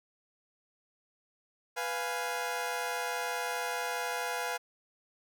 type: chord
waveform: 20% pulse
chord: F diminished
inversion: second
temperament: equal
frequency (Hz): 493.9 / 698.5 / 830.6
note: Cb5 / F5 / Ab5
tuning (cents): 0 / 0 / 0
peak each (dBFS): -32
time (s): 1.76-4.58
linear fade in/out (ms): 20
effects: none